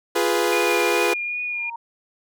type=chord; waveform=sawtooth; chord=F diminished; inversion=none; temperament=equal with one note detuned; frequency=348 / 415.3 / 493.9 Hz; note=F4 / Ab4 / Cb5; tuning=-6 / 0 / 0 cents; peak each=-19 dBFS; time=0.15-1.14 s; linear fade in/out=10 ms
type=tone with vibrato; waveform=sine; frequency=2438 Hz; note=D#7; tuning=36 cents flat; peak=-24 dBFS; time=0.52-1.7 s; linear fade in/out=5 ms; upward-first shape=triangle; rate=2.5 Hz; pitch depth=21 cents each way
type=tone with exponential growth; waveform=sine; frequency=931 Hz; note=A#5; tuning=2 cents flat; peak=-27 dBFS; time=1.47-1.76 s; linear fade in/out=5 ms; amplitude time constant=63 ms
effects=none